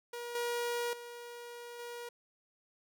sawtooth tone with level steps, 477.8 Hz, A#4, 43 cents sharp, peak -36 / -29 / -41 / -38 dBFS, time 0.13-2.09 s, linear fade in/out 5 ms, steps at 0.35 / 0.93 / 1.79 s, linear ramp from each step 2 ms, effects none

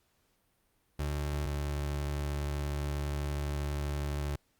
30% pulse tone pair in turn, 73.3 / 72.33 Hz, D2 / D2, -3 / -26 cents, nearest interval unison, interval 23 cents, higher first, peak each -28 / -29 dBFS, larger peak first, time 0.99-1.46 / 1.46-4.36 s, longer second, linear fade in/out 5 ms, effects pink hiss -73 dBFS RMS until 4.59 s + Opus 48 kbps

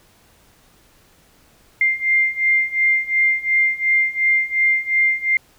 sine beating tone pair, 2100 / 2102.8 Hz, C7 / C7, +6 / +8 cents, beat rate 2.8 Hz, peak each -19 / -17 dBFS, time 1.81-5.37 s, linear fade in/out 2 ms, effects pink hiss -54 dBFS RMS until 5.58 s

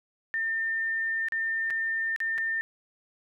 sine tone with dropouts, 1805 Hz, A6, 44 cents sharp, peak -26 dBFS, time 0.34-2.61 s, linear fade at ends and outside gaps 0 ms, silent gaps 1.285-1.322 / 1.702-1.706 / 2.162-2.203 / 2.379-2.383 s, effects none

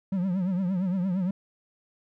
triangle tone with vibrato, 185 Hz, F#3, in tune, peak -22 dBFS, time 0.12-1.31 s, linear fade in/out 5 ms, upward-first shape triangle, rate 8.7 Hz, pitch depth 130 cents each way, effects none

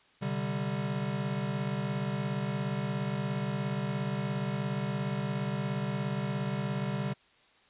square chord, C suspended second, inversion none, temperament equal with one note detuned, 129.76 / 146.83 / 196 Hz, C3 / D3 / G3, -14 / 0 / 0 cents, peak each -36 / -36 / -35 dBFS, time 0.21-7.14 s, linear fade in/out 20 ms, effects white hiss -63 dBFS RMS until 7.69 s + resampled to 8000 Hz

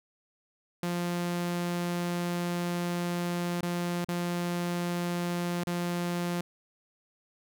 sawtooth tone with dropouts, 174.61 Hz, F3, in tune, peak -25 dBFS, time 0.83-6.41 s, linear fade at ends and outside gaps 2 ms, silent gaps 3.609-3.629 / 4.046-4.086 / 5.637-5.671 s, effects none

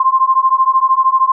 sine beating tone pair, 1046.5 / 1059.5 Hz, C6 / C6, 0 / +21 cents, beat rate 13 Hz, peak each -12 dBFS, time 0-1.32 s, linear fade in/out 5 ms, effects none

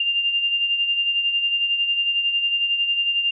sine beating tone pair, 2794 / 2805 Hz, F7 / F7, 0 / +7 cents, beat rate 11 Hz, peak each -19 / -28 dBFS, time 0-3.31 s, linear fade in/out 5 ms, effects none

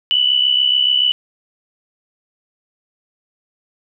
sine tone pair together, 2960 / 3027 Hz, F#7 / F#7, 0 / +39 cents, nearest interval unison, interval 39 cents, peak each -13 / -18 dBFS, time 0.11-1.12 s, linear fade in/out 0 ms, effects none

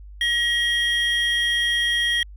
triangle tone pair together, 1900 / 3242 Hz, A#6 / G#7, +33 / -42 cents, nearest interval major sixth, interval 925 cents, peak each -20 dBFS, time 0.21-2.23 s, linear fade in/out 2 ms, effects added 50 Hz sine -38 dBFS peak until 2.36 s

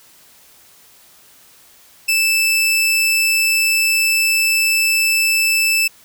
sawtooth tone, 2637 Hz, E7, in tune, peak -10 dBFS, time 2.08-5.88 s, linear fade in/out 10 ms, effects white hiss -48 dBFS RMS until 6.04 s

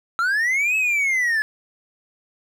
triangle linear two-way sweep, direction up then down, 1318.5 to 2600 to 1701 Hz, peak -16 dBFS, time 0.19-1.42 s, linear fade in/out 0 ms, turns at 0.76 s, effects none

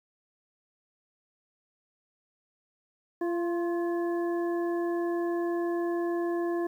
harmonic tone with a mistuned harmonic, 343.3 Hz, F4, 30 cents flat, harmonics 1 / 2 / 3 / 5, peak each -27 / -37 / -41 / -44 dBFS, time 3.21-6.67 s, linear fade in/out 5 ms, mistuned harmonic 3, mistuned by +42 cents, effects 10-bit

